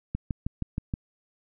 click train, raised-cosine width 5 ms, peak -16 dBFS, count 6, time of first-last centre 0.15-0.939 s, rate 6.34 Hz, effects none

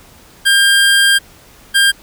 25% pulse tone pair in turn, 1600 / 1600 Hz, G6 / G6, +35 / +35 cents, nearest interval unison, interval 0 cents, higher neither, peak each -4 dBFS, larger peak neither, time 0.45-1.19 / 1.74-1.92 s, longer first, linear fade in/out 20 ms, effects pink hiss -43 dBFS RMS until 2.02 s

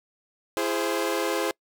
sawtooth chord, E augmented, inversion none, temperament equal with one note detuned, 336 / 415.3 / 523.3 Hz, E4 / G#4 / B#4, +33 / 0 / 0 cents, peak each -25 dBFS, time 0.57-1.51 s, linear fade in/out 0 ms, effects noise-tail reverb RT60 0.1 s tail -26 dB re dry

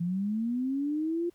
sine linear sweep, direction up, 167.3 to 350.8 Hz, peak -27 dBFS, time 0-1.3 s, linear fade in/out 10 ms, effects pink hiss -68 dBFS RMS until 1.34 s

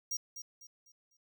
45% pulse tone with echo, 5700 Hz, F8, 34 cents sharp, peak -34 dBFS, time 0.11-0.17 s, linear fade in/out 5 ms, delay 250 ms, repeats 4, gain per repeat -9 dB, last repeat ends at 1.17 s, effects none

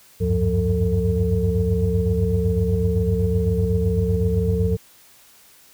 sine tone cluster, 74.4 / 92.1 / 100 / 176.5 / 448.5 Hz, D2 / F#2 / G2 / F3 / A4, +23 / -7 / +35 / +19 / +33 cents, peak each -23 dBFS, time 0.2-4.77 s, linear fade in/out 20 ms, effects tanh soft clip ceiling -8 dBFS + white hiss -51 dBFS RMS until 5.73 s

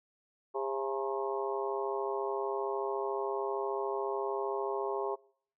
harmonic tone with a mistuned harmonic, 134.6 Hz, C3, 49 cents sharp, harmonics 3 / 4 / 5 / 6 / 7 / 8, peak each -34 / -40 / -41 / -41 / -41 / -41 dBFS, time 0.54-5.16 s, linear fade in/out 20 ms, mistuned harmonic 6, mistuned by +86 cents, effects noise-tail reverb RT60 0.6 s tail -25 dB re dry

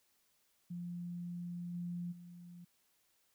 sine tone with level steps, 174.61 Hz, F3, in tune, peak -40 / -38 / -50 dBFS, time 0.7-2.65 s, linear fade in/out 10 ms, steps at 1.73 / 2.11 s, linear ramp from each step 20 ms, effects white hiss -75 dBFS RMS until 3.34 s

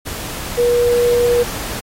sine tone in noise, 481.1 Hz, B4, 45 cents flat, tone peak -11 dBFS, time 0.57-1.44 s, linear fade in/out 20 ms, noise pink, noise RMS -26 dBFS, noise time 0.05-1.81 s, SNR +12 dB, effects AAC 48 kbps

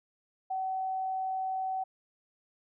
sine tone, 758 Hz, F#5, 42 cents sharp, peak -30 dBFS, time 0.5-1.84 s, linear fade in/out 10 ms, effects none

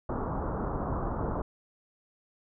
pink low-pass noise, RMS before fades -32 dBFS, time 0.09-1.42 s, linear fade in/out 5 ms, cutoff 1300 Hz, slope 48 dB/octave, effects none

